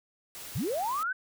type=noise; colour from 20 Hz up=white; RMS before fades=-43 dBFS; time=0.35-1.03 s; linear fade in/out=0 ms
type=linear sweep; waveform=sine; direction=up; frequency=77.78 to 1568 Hz; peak=-28 dBFS; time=0.55-1.13 s; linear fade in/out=10 ms
effects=none